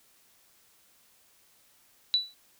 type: tone with exponential decay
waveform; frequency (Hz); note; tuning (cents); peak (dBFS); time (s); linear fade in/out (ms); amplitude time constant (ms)
sine; 3951; B7; 0; -18; 2.14-2.34; 0; 43
effects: white hiss -63 dBFS RMS until 2.59 s